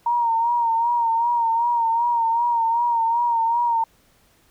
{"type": "tone with vibrato", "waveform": "sine", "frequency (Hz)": 932, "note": "A#5", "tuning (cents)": -1, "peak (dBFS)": -17, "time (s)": [0.06, 3.84], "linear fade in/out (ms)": 5, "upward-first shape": "sine", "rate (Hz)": 2.6, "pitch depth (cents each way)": 50, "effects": ["pink hiss -59 dBFS RMS until 4.5 s"]}